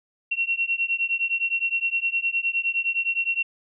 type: beating tone pair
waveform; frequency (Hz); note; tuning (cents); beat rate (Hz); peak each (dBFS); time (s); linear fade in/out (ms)
sine; 2725 / 2734.7; F7 / F7; -43 / -37; 9.7; -25; 0.31-3.43; 10
effects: none